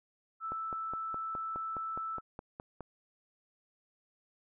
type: tone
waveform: sine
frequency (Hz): 1318.5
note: E6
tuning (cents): 0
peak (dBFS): -35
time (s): 0.4-2.21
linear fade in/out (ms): 50
type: click train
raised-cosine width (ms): 1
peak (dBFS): -28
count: 12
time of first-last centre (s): 0.52-2.807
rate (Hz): 4.81
effects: none